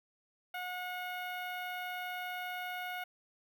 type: tone with notch filter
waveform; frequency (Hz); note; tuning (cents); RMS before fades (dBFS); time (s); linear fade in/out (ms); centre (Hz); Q
15% pulse; 725; F#5; -35; -40; 0.54-3.04; 5; 7200; 0.56
effects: none